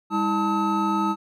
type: tone cluster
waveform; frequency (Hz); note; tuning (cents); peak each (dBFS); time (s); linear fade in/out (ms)
triangle; 202.1 / 322.1 / 884 / 1278; G#3 / E4 / A5 / D#6; -47 / -40 / +8 / +46; -24; 0.1-1.16; 50
effects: none